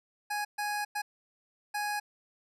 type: tone bursts at uneven times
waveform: 25% pulse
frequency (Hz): 830.6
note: G#5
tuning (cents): 0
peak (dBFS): -27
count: 4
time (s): 0.3-0.45 / 0.58-0.85 / 0.95-1.02 / 1.74-2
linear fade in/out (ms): 10
effects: resampled to 32000 Hz